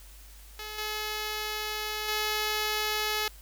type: tone with level steps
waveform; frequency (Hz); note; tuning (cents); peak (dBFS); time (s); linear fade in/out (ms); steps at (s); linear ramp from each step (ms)
5% pulse; 426.6; G#4; +46; -26 / -20 / -16; 0.59-3.28; 2; 0.78 / 2.08; 5
effects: added 50 Hz sine -48 dBFS peak until 3.41 s + white hiss -54 dBFS RMS until 3.41 s